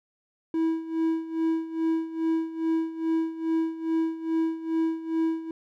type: tone with tremolo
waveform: triangle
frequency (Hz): 324.9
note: E4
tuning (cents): -25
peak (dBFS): -19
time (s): 0.54-5.51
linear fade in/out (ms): 2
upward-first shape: sine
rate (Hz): 2.4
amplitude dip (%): 80
effects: none